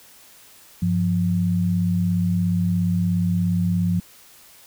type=tone pair together; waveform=sine; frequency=98.7 / 175.73 Hz; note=G2 / F3; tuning=+12 / +11 cents; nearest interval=minor seventh; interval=999 cents; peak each=-23 / -19 dBFS; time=0.82-4 s; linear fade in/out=5 ms; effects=white hiss -49 dBFS RMS until 4.66 s